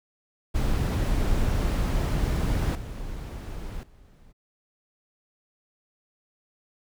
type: noise with level steps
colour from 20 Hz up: brown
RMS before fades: -24 / -35 / -53 dBFS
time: 0.54-4.33 s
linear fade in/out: 20 ms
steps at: 2.75 / 3.83 s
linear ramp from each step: 2 ms
effects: none